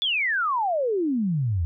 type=exponential sweep; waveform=sine; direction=down; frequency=3520 to 78.4 Hz; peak=-21 dBFS; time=0.02-1.65 s; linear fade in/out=0 ms; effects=none